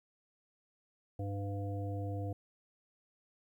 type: harmonic tone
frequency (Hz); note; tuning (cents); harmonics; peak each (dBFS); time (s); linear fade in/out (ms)
100; G2; +35; 1 / 3 / 5 / 7; -36 / -44 / -45 / -47; 1.19-2.33; 5
effects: 12-bit